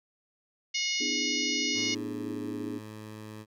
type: harmonic tone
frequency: 723 Hz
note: F#5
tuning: 40 cents flat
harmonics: 3 / 4 / 5 / 6 / 7 / 8 / 9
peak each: -33 / -34 / -39 / -37 / -34 / -36 / -42 dBFS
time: 0.74-1.95 s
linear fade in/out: 10 ms
type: chord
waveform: sine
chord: E dominant seventh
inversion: second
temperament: equal with one note detuned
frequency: 246.9 / 297.4 / 329.6 / 415.3 Hz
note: B3 / D4 / E4 / G#4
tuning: 0 / +22 / 0 / 0 cents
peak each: -38 / -36 / -42 / -41 dBFS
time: 1-2.79 s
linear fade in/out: 10 ms
type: tone with pitch glide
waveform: 15% pulse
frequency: 109.2 to 107.82 Hz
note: A2 to A2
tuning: -13 to -35 cents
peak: -35 dBFS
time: 1.73-3.46 s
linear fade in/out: 50 ms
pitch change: -22 cents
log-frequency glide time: 2.05-2.52 s
effects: none